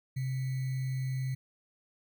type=tone with sample-and-hold; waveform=sine; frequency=131 Hz; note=C3; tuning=2 cents sharp; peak=-30 dBFS; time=0.16-1.35 s; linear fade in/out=10 ms; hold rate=2100 Hz; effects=none